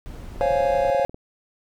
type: noise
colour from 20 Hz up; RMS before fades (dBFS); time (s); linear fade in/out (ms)
brown; -36; 0.06-0.9; 0
type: click train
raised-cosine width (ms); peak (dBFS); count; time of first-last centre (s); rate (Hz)
2; -25; 17; 0.36-1.144; 20.4
type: chord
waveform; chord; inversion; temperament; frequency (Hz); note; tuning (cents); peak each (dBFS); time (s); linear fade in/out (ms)
triangle; Db major seventh; third; equal; 523.3 / 554.4 / 698.5 / 830.6; C5 / Db5 / F5 / Ab5; 0 / 0 / 0 / 0; -23 / -19 / -22 / -25; 0.41-1.05; 0
effects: none